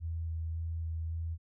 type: tone with vibrato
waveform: sine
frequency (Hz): 81.8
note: E2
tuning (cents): -13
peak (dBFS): -33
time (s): 0-1.38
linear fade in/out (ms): 50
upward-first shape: square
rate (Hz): 1.8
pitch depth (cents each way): 11
effects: none